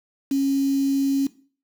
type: tone with quantisation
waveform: sine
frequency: 274.2 Hz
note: C#4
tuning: 19 cents flat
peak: -18 dBFS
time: 0.31-1.27 s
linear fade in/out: 5 ms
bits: 6
effects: noise-tail reverb RT60 0.4 s tail -17 dB re dry